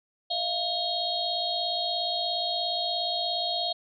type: tone cluster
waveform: sine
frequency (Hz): 640 / 697 / 3238 / 3768 / 4272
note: D#5 / F5 / G#7 / A#7 / C8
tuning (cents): +49 / -4 / -45 / +18 / +35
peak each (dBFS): -38 / -31 / -33 / -33 / -32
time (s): 0.3-3.73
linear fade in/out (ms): 10
effects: none